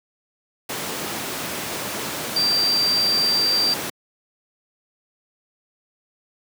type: tone in noise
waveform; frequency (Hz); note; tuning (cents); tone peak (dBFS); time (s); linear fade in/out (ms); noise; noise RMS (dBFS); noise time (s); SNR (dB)
sine; 4699; D8; 0; -17; 2.36-3.74; 5; pink; -27; 0.69-3.9; +7
effects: high-pass 200 Hz 12 dB/octave